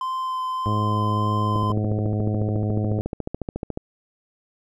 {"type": "tone with vibrato", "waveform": "triangle", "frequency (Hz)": 1034, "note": "C6", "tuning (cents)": -21, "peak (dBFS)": -22, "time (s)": [0.01, 1.72], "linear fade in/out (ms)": 2, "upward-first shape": "sine", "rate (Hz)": 1.7, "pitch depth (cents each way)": 9}
{"type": "harmonic tone", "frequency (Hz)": 106, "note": "G#2", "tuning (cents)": 36, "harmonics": [1, 2, 3, 4, 5, 6, 7], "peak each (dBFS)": [-22, -28, -32, -34, -36, -38, -39], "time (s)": [0.66, 3.01], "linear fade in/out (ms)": 0}
{"type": "click train", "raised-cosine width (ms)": 2, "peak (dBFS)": -14, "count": 32, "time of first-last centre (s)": [1.56, 3.774], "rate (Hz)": 14}
{"effects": []}